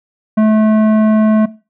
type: tone with tanh clipping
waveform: sine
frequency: 216.5 Hz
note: A3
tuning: 28 cents flat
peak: -9 dBFS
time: 0.37-1.46 s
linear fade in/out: 10 ms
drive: 13 dB
effects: noise-tail reverb RT60 0.3 s tail -18 dB re dry